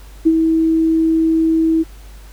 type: tone with ADSR envelope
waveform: sine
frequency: 323.4 Hz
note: E4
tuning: 33 cents flat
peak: -6 dBFS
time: 0.25-1.84 s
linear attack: 19 ms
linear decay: 49 ms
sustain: -5 dB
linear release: 27 ms
effects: added 50 Hz sine -35 dBFS peak until 2.32 s + pink hiss -46 dBFS RMS until 2.32 s